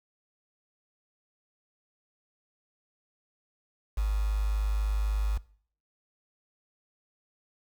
sine tone with quantisation, 51.91 Hz, G#1, in tune, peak -24 dBFS, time 3.97-5.38 s, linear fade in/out 10 ms, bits 7, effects noise-tail reverb RT60 0.5 s tail -20 dB re dry

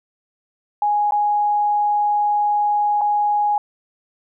sine tone with dropouts, 830 Hz, G#5, 1 cent flat, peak -15 dBFS, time 0.82-3.58 s, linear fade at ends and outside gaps 2 ms, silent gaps 1.109-1.121 / 3.011-3.015 s, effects none

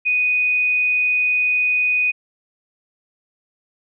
sine tone, 2486 Hz, D#7, 2 cents flat, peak -15 dBFS, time 0.05-2.12 s, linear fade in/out 20 ms, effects none

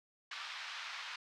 pink band-pass noise, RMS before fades -45 dBFS, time 0.31-1.16 s, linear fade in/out 5 ms, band 1100 to 4700 Hz, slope 24 dB/octave, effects none

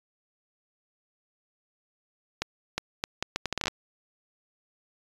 accelerating click train, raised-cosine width 0.2 ms, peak -10 dBFS, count 13, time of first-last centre 2.42-3.681 s, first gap 360 ms, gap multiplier 0.72, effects resampled to 24000 Hz

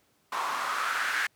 white noise with band-pass filter sweep, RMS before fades -30 dBFS, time 0.32-1.27 s, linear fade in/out 5 ms, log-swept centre 970 to 1700 Hz, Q 3.9, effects pink hiss -68 dBFS RMS until 1.35 s + high-pass 100 Hz 12 dB/octave

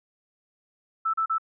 sine tone bursts, 1318.5 Hz, E6, in tune, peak -22 dBFS, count 3, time 1.05-1.383 s, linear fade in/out 10 ms, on 87 ms, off 36 ms, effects none

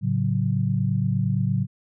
sine chord, F# minor, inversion first, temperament equal, 110 / 138.59 / 185 Hz, A2 / C#3 / F#3, 0 / 0 / 0 cents, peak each -24 / -24 / -25 dBFS, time 0.01-1.67 s, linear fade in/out 50 ms, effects none

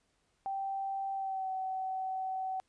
sine tone with pitch glide, 780 to 757.4 Hz, G5 to F#5, -9 to +40 cents, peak -33 dBFS, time 0.46-2.6 s, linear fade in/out 0 ms, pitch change -51 cents, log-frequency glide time 1.14-1.5 s, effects pink hiss -75 dBFS RMS until 2.68 s + resampled to 22050 Hz

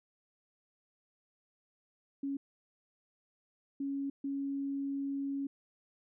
sine tone bursts at uneven times, 277.2 Hz, C#4, in tune, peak -33 dBFS, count 3, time 2.23-2.37 / 3.8-4.1 / 4.24-5.47 s, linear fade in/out 5 ms, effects none

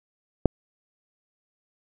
click, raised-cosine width 2 ms, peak -3 dBFS, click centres 0.457 s, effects none

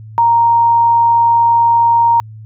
sine tone, 932.3 Hz, A#5, in tune, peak -7 dBFS, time 0.18-2.2 s, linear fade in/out 0 ms, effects added 109 Hz sine -30 dBFS peak until 2.45 s

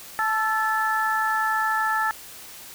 sine tone cluster, 874 / 1327 / 1742 Hz, A5 / E6 / A6, -12 / +11 / -18 cents, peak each -25 dBFS, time 0.19-2.11 s, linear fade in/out 0 ms, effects white hiss -42 dBFS RMS until 2.74 s

